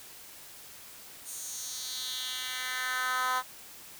10% pulse tone with high-pass filter sweep, 254.9 Hz, C4, 45 cents flat, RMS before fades -34 dBFS, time 1.24-3.43 s, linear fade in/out 50 ms, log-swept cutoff 8500 to 1000 Hz, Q 2.3, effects white hiss -49 dBFS RMS until 3.99 s

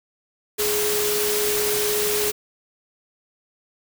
sine tone in noise, 418.5 Hz, G#4, 13 cents sharp, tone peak -23 dBFS, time 0.58-2.32 s, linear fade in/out 20 ms, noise white, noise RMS -24 dBFS, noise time 0.58-2.32 s, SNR -2 dB, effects none

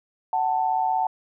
sine tone pair together, 749 / 885.1 Hz, F#5 / A5, +21 / +10 cents, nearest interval minor third, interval 289 cents, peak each -23 dBFS, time 0.33-1.07 s, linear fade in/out 2 ms, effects none

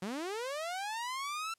sawtooth linear sweep, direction up, 174.61 to 1352 Hz, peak -32 dBFS, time 0.02-1.54 s, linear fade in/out 5 ms, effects white hiss -75 dBFS RMS until 1.58 s + low-pass 10000 Hz 12 dB/octave

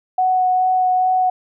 sine tone with vibrato, 740 Hz, F#5, in tune, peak -13 dBFS, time 0.18-1.3 s, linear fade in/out 5 ms, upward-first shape sine, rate 2.4 Hz, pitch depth 9 cents each way, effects none

